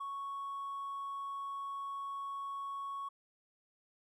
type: tone with hard clipping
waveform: triangle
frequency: 1108.7 Hz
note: C#6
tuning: in tune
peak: -38 dBFS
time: 0-3.09 s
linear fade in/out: 10 ms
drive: 2 dB
effects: none